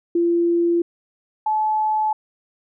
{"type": "tone pair in turn", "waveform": "sine", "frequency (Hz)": [342.1, 862], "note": ["F4", "A5"], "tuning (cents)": [-36, -36], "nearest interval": "octave + major third", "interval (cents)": 1600, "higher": "second", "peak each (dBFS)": [-15, -17], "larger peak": "first", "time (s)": [[0.15, 0.82], [1.46, 2.13]], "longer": "neither", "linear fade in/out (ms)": 5, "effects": []}